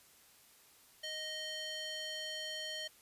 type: tone with band-pass filter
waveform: square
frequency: 622.3 Hz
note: D#5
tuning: in tune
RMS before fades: -42 dBFS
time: 1.03-2.88 s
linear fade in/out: 10 ms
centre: 3600 Hz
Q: 1.8
effects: white hiss -63 dBFS RMS until 3.01 s + resampled to 32000 Hz

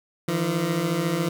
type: beating tone pair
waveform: 20% pulse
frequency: 156.6 / 170.6 Hz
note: D#3 / F3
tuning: +11 / -40 cents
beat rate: 14 Hz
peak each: -23 / -19 dBFS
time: 0.28-1.29 s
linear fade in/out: 5 ms
effects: none

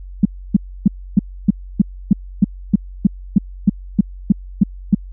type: tone bursts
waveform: sine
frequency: 199.2 Hz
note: G3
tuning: 28 cents sharp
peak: -5 dBFS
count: 16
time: 0.23-4.948 s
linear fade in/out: 5 ms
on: 23 ms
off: 290 ms
effects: added 46 Hz sine -30 dBFS peak until 5.12 s

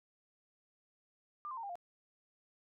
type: tone with pitch steps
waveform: sine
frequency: 1194 / 1045.5 / 915.4 / 801.5 / 701.8 Hz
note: D6 / C6 / A#5 / G5 / F5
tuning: +28 / -2 / -32 / +38 / +8 cents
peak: -40 dBFS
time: 1.45-1.755 s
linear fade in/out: 0 ms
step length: 61 ms
effects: none

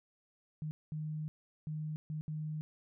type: tone bursts at uneven times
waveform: sine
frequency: 154 Hz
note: D#3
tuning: 17 cents flat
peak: -36 dBFS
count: 5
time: 0.62-0.71 / 0.92-1.28 / 1.67-1.96 / 2.1-2.21 / 2.28-2.61 s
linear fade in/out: 0 ms
effects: none

